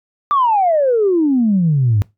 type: exponential sweep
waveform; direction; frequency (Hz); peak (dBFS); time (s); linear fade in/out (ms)
sine; down; 1193 to 98; -10; 0.31-2.02; 0
effects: noise-tail reverb RT60 0.2 s tail -22 dB re dry + tanh soft clip ceiling -6 dBFS